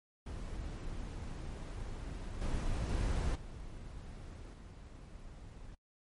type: noise with level steps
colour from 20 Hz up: brown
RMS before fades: -42 / -35 / -33 / -47 / -50 dBFS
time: 0.26-5.75 s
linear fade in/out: 5 ms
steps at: 2.41 / 2.89 / 3.35 / 4.53 s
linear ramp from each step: 5 ms
effects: noise-tail reverb RT60 0.1 s tail -23 dB re dry + MP3 48 kbps